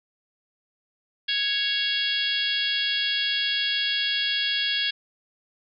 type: harmonic tone with a mistuned harmonic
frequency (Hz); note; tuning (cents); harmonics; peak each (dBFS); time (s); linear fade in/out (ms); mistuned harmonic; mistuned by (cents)
554.4; C#5; 0; 3 / 4 / 5 / 6 / 7 / 8 / 9; -30 / -35 / -31 / -25 / -36 / -33 / -36; 1.28-4.91; 10; 9; -22
effects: none